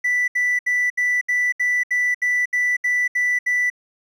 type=tone bursts; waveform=triangle; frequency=1975.5 Hz; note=B6; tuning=in tune; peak=-14 dBFS; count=12; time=0.04-3.701 s; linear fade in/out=10 ms; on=240 ms; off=71 ms; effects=tanh soft clip ceiling -12 dBFS